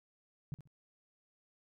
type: tone with echo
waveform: sine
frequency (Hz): 143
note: D3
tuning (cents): -46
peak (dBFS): -36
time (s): 0.52-0.54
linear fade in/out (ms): 0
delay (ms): 67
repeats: 2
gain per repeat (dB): -12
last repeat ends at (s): 0.674
effects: none